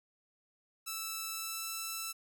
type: tone with pitch glide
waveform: 5% pulse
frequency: 1318.5 to 1326.1 Hz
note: E6 to E6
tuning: 0 to +10 cents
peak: -26 dBFS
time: 0.86-2.13 s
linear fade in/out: 20 ms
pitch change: +10 cents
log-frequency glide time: 1.3-1.7 s
effects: none